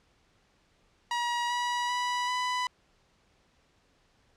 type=tone with pitch steps; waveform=sawtooth; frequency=957 / 969.8 / 982.8 / 995.9 Hz; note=A#5 / B5 / B5 / B5; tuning=+45 / -32 / -9 / +14 cents; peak=-24 dBFS; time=1.11-2.67 s; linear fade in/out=2 ms; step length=390 ms; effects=pink hiss -67 dBFS RMS until 4.36 s + low-pass 6000 Hz 12 dB/octave